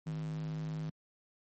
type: tone with high-pass filter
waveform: square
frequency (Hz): 52.4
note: G#1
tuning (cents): +16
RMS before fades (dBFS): -38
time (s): 0.06-0.9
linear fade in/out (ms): 5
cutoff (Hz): 170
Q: 9.9
effects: MP3 32 kbps